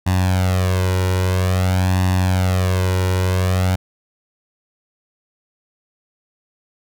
sawtooth tone with flanger, 92.5 Hz, F#2, in tune, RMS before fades -17 dBFS, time 0.06-3.76 s, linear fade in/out 10 ms, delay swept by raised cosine 1.1 to 2.1 ms, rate 0.5 Hz, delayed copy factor +0.75, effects none

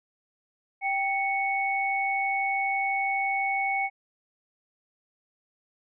sine tone pair together, 783.8 / 2217 Hz, G5 / C#7, 0 / 0 cents, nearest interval octave + tritone, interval 1800 cents, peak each -27 dBFS, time 0.81-3.9 s, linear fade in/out 50 ms, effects none

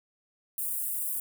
white high-pass noise, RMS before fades -32 dBFS, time 0.58-1.2 s, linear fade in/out 2 ms, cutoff 8700 Hz, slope 48 dB/octave, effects none

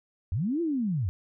sine linear two-way sweep, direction up then down, 74 to 349.4 to 79.7 Hz, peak -25 dBFS, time 0.32-1.09 s, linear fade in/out 0 ms, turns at 0.61 s, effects none

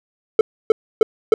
triangle tone bursts, 440 Hz, A4, in tune, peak -5 dBFS, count 4, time 0.39-1.34 s, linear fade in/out 2 ms, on 20 ms, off 290 ms, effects none

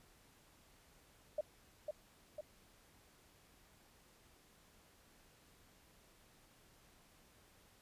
sine tone with echo, 606 Hz, D#5, 46 cents flat, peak -34 dBFS, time 1.38-1.41 s, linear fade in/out 5 ms, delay 500 ms, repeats 2, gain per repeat -4 dB, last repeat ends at 2.41 s, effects pink hiss -67 dBFS RMS until 7.81 s + resampled to 32000 Hz

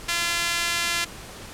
sawtooth tone with high-pass filter, 342.4 Hz, F4, 34 cents flat, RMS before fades -25 dBFS, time 0.08-1.05 s, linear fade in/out 10 ms, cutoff 2000 Hz, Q 0.91, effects pink hiss -40 dBFS RMS until 1.53 s + low-pass 11000 Hz 12 dB/octave

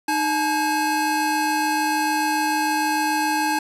square tone cluster, 307.6 / 856 / 1619 Hz, D#4 / A5 / G#6, -20 / -48 / -45 cents, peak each -26 / -22 / -28 dBFS, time 0.08-3.59 s, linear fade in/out 5 ms, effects resampled to 32000 Hz + 8-bit

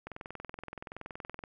click train, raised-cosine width 0.5 ms, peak -26 dBFS, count 30, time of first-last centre 0.07-1.438 s, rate 21.2 Hz, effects none

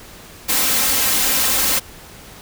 white noise with comb filter, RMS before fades -17 dBFS, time 0.48-1.8 s, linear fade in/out 20 ms, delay 3.8 ms, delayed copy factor +0.6, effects pink hiss -40 dBFS RMS until 2.41 s

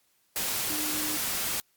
sine tone in noise, 304.6 Hz, D#4, 37 cents flat, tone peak -36 dBFS, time 0.7-1.17 s, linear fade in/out 0 ms, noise white, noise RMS -30 dBFS, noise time 0.36-1.6 s, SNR -9 dB, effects white hiss -69 dBFS RMS until 1.76 s + Opus 48 kbps

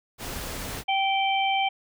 pink noise, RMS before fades -34 dBFS, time 0.18-0.84 s, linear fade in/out 50 ms
harmonic tone, 779 Hz, G5, 11 cents flat, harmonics 1 / 3 / 4, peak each -23 / -28 / -29 dBFS, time 0.88-1.69 s, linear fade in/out 10 ms
effects none

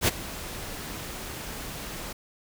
pink noise with ADSR envelope, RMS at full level -19 dBFS, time 0.01-2.13 s, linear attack 67 ms, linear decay 22 ms, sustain -18 dB, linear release 8 ms, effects none

